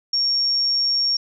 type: tone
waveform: sine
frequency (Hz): 5530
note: F8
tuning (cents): -18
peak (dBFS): -17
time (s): 0.13-1.17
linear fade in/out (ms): 5
effects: none